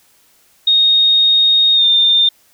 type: tone with pitch glide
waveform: sine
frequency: 3720 to 3612 Hz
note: A#7 to A7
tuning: -4 to +45 cents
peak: -8 dBFS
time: 0.67-2.29 s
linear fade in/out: 5 ms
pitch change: -51 cents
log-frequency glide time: 1.74-1.85 s
effects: white hiss -53 dBFS RMS until 2.53 s